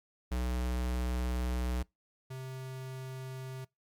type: tone pair in turn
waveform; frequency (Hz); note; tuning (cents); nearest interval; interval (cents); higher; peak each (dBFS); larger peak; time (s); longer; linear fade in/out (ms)
square; 61.74 / 130.82; B1 / C3; 0 / 0; octave + minor second; 1300; second; -31 / -40; first; 0.31-1.83 / 2.3-3.65; first; 10
effects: noise-tail reverb RT60 0.2 s tail -25 dB re dry + MP3 96 kbps

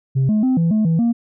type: tone with pitch steps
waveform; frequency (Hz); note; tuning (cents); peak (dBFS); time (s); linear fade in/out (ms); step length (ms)
sine; 133.2 / 213.7 / 258.5 / 166.8 / 216 / 163.7 / 234.2; C3 / G#3 / C4 / E3 / A3 / E3 / A#3; +31 / +50 / -21 / +21 / -32 / -12 / +8; -11; 0.15-1.13; 20; 140
effects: tanh soft clip ceiling -12 dBFS

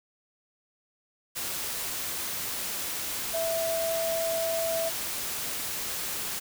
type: tone in noise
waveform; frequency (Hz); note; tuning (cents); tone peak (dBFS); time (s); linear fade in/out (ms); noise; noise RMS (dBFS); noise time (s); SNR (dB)
sine; 659.3; E5; 0; -27; 3.33-4.9; 20; white; -33; 1.35-6.4; +3
effects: none

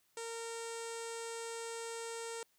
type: tone with low-pass filter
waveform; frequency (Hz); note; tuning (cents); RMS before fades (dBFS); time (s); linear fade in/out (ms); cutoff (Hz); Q
sawtooth; 460; A#4; -23; -43; 0.17-2.43; 2; 8100; 4.2
effects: white hiss -74 dBFS RMS until 2.58 s

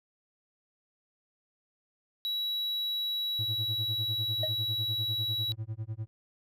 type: tone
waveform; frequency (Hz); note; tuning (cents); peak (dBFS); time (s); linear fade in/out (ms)
triangle; 3900; B7; -23; -28; 2.25-5.52; 0
type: tone with tremolo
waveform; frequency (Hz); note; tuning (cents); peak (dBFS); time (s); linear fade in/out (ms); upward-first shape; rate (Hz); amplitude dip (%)
triangle; 110; A2; 0; -29; 3.39-6.07; 0; sine; 10; 100
type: tone with exponential decay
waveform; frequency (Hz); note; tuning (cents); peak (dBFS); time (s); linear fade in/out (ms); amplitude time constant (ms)
triangle; 625; D#5; +8; -25; 4.43-4.53; 5; 20
effects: none

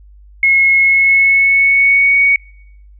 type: tone with pitch glide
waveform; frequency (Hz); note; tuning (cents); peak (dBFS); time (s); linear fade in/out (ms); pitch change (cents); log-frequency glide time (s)
sine; 2172 to 2236; C#7 to C#7; -36 to +14; -7; 0.43-2.36; 2; +50; 0.77-2.18
effects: noise-tail reverb RT60 0.8 s tail -26 dB re dry + added 50 Hz sine -38 dBFS peak until 2.99 s

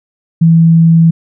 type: tone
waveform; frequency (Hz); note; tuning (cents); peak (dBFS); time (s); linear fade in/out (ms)
sine; 164.81; E3; 0; -3; 0.41-1.11; 10
effects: none

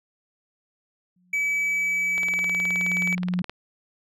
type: tone with exponential growth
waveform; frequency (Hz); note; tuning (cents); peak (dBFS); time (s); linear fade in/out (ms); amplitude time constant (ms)
sine; 180; F#3; -47; -21; 1.16-3.42; 5; 490
type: tone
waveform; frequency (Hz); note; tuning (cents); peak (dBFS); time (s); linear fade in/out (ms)
triangle; 2290; D7; -44; -20; 1.33-3.15; 5
type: click train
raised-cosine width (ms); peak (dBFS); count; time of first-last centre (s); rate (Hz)
0.3; -18; 26; 2.18-3.496; 19
effects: none

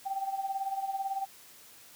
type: tone with tremolo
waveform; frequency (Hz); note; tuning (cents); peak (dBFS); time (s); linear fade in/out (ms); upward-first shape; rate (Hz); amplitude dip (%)
sine; 780; G5; -9; -28; 0.05-1.26; 20; sine; 18; 70
effects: white hiss -54 dBFS RMS until 1.95 s + high-pass 80 Hz 12 dB/octave

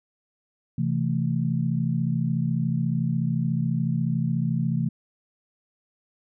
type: chord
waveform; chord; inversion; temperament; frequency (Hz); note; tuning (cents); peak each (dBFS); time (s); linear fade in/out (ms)
sine; A minor; first; equal with one note detuned; 130.81 / 164.81 / 221.4; C3 / E3 / A3; 0 / 0 / +11; -26 / -25 / -28; 0.78-4.89; 5
effects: none

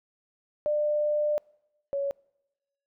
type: tone pair in turn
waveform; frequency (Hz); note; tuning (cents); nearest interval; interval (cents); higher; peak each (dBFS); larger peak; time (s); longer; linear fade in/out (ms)
sine; 597 / 559; D5 / C#5; +28 / +14; minor second; 114; first; -23 / -26; first; 0.66-1.38 / 1.93-2.11; first; 0
effects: noise-tail reverb RT60 0.9 s tail -26 dB re dry

